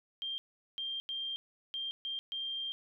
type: tone bursts at uneven times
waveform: sine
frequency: 3183 Hz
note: G7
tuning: 26 cents sharp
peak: -35 dBFS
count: 6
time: 0.22-0.38 / 0.78-1 / 1.09-1.36 / 1.74-1.91 / 2.05-2.19 / 2.32-2.72 s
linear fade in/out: 0 ms
effects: none